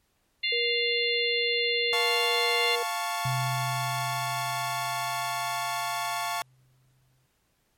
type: harmonic tone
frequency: 698 Hz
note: F5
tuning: 1 cent flat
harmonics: 3 / 4 / 5 / 6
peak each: -29 / -30 / -31 / -32 dBFS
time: 0.43-2.76 s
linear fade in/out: 10 ms
type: tone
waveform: sine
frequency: 475 Hz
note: A#4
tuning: 33 cents sharp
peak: -29 dBFS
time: 0.52-2.83 s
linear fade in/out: 5 ms
type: chord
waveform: sawtooth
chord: F augmented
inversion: none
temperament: equal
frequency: 698.5 / 880 / 1108.7 Hz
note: F5 / A5 / C#6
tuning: 0 / 0 / 0 cents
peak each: -29 dBFS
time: 1.93-6.42 s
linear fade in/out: 0 ms
type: tone with exponential decay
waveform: sine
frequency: 128.9 Hz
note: C3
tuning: 26 cents flat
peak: -26 dBFS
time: 3.25-7.26 s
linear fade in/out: 5 ms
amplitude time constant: 870 ms
effects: pink hiss -71 dBFS RMS until 7.77 s + MP3 64 kbps